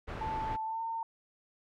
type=low-pass noise; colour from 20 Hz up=pink; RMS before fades=-40 dBFS; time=0.07-0.57 s; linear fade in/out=20 ms; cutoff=2000 Hz; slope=12 dB/octave
type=tone with pitch glide; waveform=sine; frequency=880 to 908.4 Hz; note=A5 to A#5; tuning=0 to -45 cents; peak=-33 dBFS; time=0.21-1.03 s; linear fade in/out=2 ms; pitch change=+55 cents; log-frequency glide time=0.64-0.82 s
effects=none